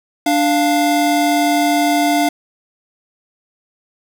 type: tone pair together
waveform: square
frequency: 293.7 / 698.5 Hz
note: D4 / F5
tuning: 0 / 0 cents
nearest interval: octave + minor third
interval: 1500 cents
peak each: -16 dBFS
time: 0.26-2.29 s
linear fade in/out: 5 ms
effects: none